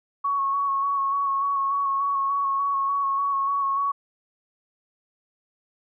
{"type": "tone with vibrato", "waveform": "sine", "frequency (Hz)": 1108.7, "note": "C#6", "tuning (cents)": 0, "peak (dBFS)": -21, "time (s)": [0.24, 3.92], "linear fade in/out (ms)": 10, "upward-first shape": "square", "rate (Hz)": 3.4, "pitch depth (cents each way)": 19, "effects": []}